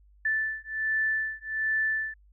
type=beating tone pair; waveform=sine; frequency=1757 / 1758.3 Hz; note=A6 / A6; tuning=-3 / -2 cents; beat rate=1.3 Hz; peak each=-29 dBFS; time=0.25-2.14 s; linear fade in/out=5 ms; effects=added 50 Hz sine -55 dBFS peak until 2.32 s